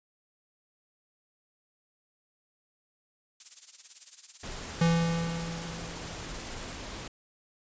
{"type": "noise with tremolo", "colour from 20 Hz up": "violet", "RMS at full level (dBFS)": -37, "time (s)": [3.4, 6.75], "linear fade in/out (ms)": 2, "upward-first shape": "sine", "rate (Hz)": 18, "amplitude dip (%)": 80}
{"type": "noise", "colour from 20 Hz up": "pink", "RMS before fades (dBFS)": -40, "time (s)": [4.43, 7.08], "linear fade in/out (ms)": 5}
{"type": "tone with exponential decay", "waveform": "square", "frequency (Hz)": 167.2, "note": "E3", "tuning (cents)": 25, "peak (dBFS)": -21, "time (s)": [4.81, 6.61], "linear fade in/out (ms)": 5, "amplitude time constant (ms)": 390}
{"effects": ["resampled to 16000 Hz"]}